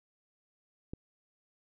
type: click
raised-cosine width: 3 ms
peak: -26 dBFS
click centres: 0.935 s
effects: none